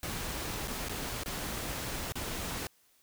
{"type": "noise with dropouts", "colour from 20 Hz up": "pink", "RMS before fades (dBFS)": -37, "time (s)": [0.03, 2.67], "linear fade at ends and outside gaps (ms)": 1, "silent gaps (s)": [[0.675, 0.68], [0.886, 0.894], [1.235, 1.259], [2.122, 2.155]], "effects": ["white hiss -67 dBFS RMS until 3.02 s"]}